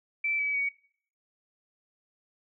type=tone with pitch steps; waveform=sine; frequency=2327 / 2287 / 2248 Hz; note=D7 / D7 / C#7; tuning=-17 / -47 / +24 cents; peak=-26 dBFS; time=0.24-0.69 s; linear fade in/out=5 ms; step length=150 ms; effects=noise-tail reverb RT60 0.5 s tail -18 dB re dry